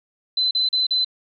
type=tone bursts; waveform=sine; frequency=4039 Hz; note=B7; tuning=38 cents sharp; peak=-17 dBFS; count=4; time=0.37-1.047 s; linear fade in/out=5 ms; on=140 ms; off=39 ms; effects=none